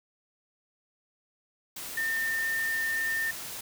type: tone in noise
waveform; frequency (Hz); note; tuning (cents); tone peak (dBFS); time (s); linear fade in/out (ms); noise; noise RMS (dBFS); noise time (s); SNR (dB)
sine; 1809; A6; +48; -27; 1.97-3.31; 5; white; -39; 1.76-3.61; +9
effects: none